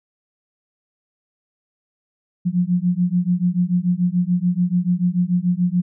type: beating tone pair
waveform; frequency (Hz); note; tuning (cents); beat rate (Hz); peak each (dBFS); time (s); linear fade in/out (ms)
sine; 174.61 / 181.51; F3 / F#3; 0 / -33; 6.9; -19; 2.45-5.82; 20
effects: none